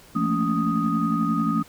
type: tone cluster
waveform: sine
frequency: 170.7 / 217 / 228.2 / 282.7 / 1246 Hz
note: F3 / A3 / A#3 / C#4 / D#6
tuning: -39 / -24 / -37 / +34 / +2 cents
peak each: -26 dBFS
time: 0.15-1.63 s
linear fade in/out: 10 ms
effects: tanh soft clip ceiling -10 dBFS + pink hiss -50 dBFS RMS until 1.68 s